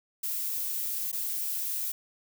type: noise with dropouts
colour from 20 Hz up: violet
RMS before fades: -32 dBFS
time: 0.23-1.92 s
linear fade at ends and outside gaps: 5 ms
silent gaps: 1.117-1.127 s
effects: none